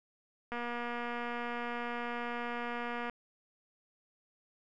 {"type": "click train", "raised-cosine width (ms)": 0.5, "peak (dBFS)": -24, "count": 617, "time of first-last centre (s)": [0.52, 3.097], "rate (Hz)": 239, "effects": []}